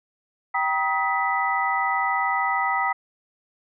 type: tone cluster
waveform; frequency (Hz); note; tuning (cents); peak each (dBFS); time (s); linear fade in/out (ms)
sine; 779 / 952 / 1262 / 1983; G5 / A#5 / D#6 / B6; -11 / +36 / +24 / +7; -26; 0.54-2.93; 10
effects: none